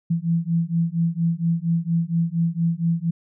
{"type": "beating tone pair", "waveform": "sine", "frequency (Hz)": [165.3, 169.6], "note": ["E3", "E3"], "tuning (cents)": [5, 50], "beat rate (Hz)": 4.3, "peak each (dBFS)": -22, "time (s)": [0.1, 3.11], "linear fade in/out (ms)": 10, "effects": []}